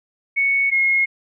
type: tone pair in turn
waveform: sine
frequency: 2217 / 2158 Hz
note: C#7 / C#7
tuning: 0 / -47 cents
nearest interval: unison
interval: 47 cents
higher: first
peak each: -15 / -14 dBFS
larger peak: second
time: 0.36-0.71 / 0.71-1.06 s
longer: neither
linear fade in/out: 20 ms
effects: none